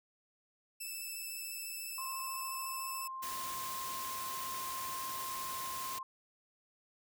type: tone with vibrato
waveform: 5% pulse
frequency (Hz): 2632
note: E7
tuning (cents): -3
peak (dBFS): -32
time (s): 0.8-3.08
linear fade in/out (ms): 10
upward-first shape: sine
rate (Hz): 14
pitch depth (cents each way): 14
type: tone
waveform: sine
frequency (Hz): 1054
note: C6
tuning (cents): +12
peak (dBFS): -40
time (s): 1.98-6.03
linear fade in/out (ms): 2
type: noise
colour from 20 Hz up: white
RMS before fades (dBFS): -43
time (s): 3.22-5.99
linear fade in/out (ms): 10
effects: none